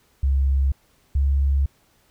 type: tone pair in turn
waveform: sine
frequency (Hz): 67.9 / 69.17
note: C#2 / C#2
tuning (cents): -35 / -3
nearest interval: unison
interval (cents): 32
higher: second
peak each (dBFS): -16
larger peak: neither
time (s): 0.23-0.72 / 1.15-1.66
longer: second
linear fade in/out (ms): 5
effects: pink hiss -61 dBFS RMS until 2.1 s